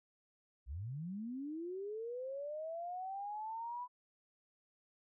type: linear sweep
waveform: sine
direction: up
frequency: 55.3 to 997 Hz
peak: -40 dBFS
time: 0.66-3.88 s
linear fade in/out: 50 ms
effects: none